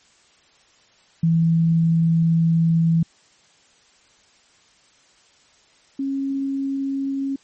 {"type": "tone pair in turn", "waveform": "sine", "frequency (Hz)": [164.81, 273.2], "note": ["E3", "C#4"], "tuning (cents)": [0, -25], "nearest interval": "major sixth", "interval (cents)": 875, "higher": "second", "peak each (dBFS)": [-14, -21], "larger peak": "first", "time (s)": [[1.23, 3.03], [5.99, 7.36]], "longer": "first", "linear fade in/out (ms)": 5, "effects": ["white hiss -56 dBFS RMS until 7.43 s", "MP3 32 kbps"]}